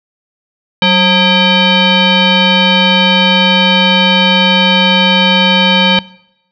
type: tone with frequency modulation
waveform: sine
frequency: 1633 Hz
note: G#6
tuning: 30 cents flat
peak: -6 dBFS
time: 0.82-5.99 s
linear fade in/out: 2 ms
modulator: 722 Hz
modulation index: 2.9
effects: noise-tail reverb RT60 0.8 s tail -21 dB re dry